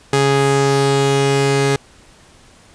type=tone pair together; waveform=sawtooth; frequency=138.39 / 415.3 Hz; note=C#3 / G#4; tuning=-3 / 0 cents; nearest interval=octave + perfect fifth; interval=1903 cents; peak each=-12 / -12 dBFS; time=0.13-1.76 s; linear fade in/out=2 ms; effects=pink hiss -47 dBFS RMS until 2.74 s + resampled to 22050 Hz